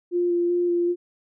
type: tone with vibrato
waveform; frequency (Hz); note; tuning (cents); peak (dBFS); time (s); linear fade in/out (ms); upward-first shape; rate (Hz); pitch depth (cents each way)
sine; 349.2; F4; 0; -19; 0.11-0.96; 50; square; 2.6; 11
effects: none